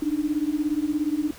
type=beating tone pair; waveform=sine; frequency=292.3 / 309.3 Hz; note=D4 / D#4; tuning=-8 / -10 cents; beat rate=17 Hz; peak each=-25 dBFS; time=0.02-1.31 s; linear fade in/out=5 ms; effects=pink hiss -45 dBFS RMS until 1.38 s